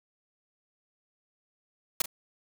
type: noise with echo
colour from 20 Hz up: white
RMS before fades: -24 dBFS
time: 2-2.02 s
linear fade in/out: 5 ms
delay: 39 ms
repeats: 1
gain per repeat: -14 dB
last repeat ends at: 2.059 s
effects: none